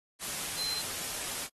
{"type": "tone in noise", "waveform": "sine", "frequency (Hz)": 4099, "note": "C8", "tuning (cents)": -36, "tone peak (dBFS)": -32, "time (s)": [0.56, 0.83], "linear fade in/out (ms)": 50, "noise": "white", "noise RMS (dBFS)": -36, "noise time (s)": [0.19, 1.49], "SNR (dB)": 1, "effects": ["AAC 32 kbps"]}